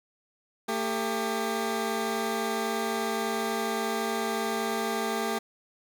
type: tone pair together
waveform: 15% pulse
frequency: 225.2 / 398.6 Hz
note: A3 / G4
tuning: +40 / +29 cents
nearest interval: minor seventh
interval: 989 cents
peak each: -24 dBFS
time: 0.68-5.39 s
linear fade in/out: 10 ms
effects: none